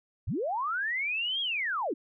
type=linear two-way sweep; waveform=sine; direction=up then down; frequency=55.9 to 3322 to 238.7 Hz; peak=-28 dBFS; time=0.27-1.94 s; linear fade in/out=10 ms; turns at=1.41 s; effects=none